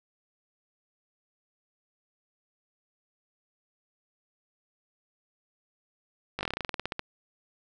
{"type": "slowing click train", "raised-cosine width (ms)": 0.3, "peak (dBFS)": -15, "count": 16, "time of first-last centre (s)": [6.39, 6.994], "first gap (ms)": 19, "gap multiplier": 1.1, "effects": []}